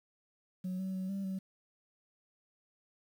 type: tone with pitch steps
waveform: sine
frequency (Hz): 184.2 / 189.3 / 187.4 / 195.9 / 190.2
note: F#3 / F#3 / F#3 / G3 / F#3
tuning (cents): -7 / +40 / +22 / -1 / +48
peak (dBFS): -32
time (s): 0.64-1.39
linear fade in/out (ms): 10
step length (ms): 150
effects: tanh soft clip ceiling -33 dBFS + 10-bit